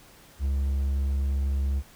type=tone; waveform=triangle; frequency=68.7 Hz; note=C#2; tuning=15 cents flat; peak=-21 dBFS; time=0.39-1.83 s; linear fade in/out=50 ms; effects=pink hiss -53 dBFS RMS until 1.95 s